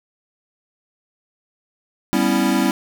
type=chord; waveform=square; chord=C# half-diminished seventh; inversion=second; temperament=equal; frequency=196 / 246.9 / 277.2 / 329.6 Hz; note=G3 / B3 / C#4 / E4; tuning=0 / 0 / 0 / 0 cents; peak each=-22 dBFS; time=2.13-2.71 s; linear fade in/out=0 ms; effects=none